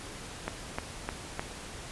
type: click train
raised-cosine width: 0.5 ms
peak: -16 dBFS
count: 4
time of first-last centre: 0.48-1.395 s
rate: 3.28 Hz
effects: pink hiss -43 dBFS RMS until 1.91 s + resampled to 24000 Hz